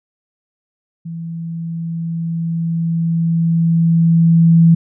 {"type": "tone with level ramp", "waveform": "sine", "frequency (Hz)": 166, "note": "E3", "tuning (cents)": 12, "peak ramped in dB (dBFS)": [-24, -5], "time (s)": [1.05, 4.75], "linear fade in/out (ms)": 10, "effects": []}